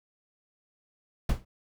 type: noise with exponential decay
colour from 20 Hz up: brown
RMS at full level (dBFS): -19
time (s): 1.29-1.45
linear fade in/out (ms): 5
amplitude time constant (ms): 33
effects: none